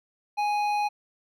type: tone with hard clipping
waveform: triangle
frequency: 830.6 Hz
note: G#5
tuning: in tune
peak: -25 dBFS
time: 0.37-0.89 s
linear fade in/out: 20 ms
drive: 13 dB
effects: none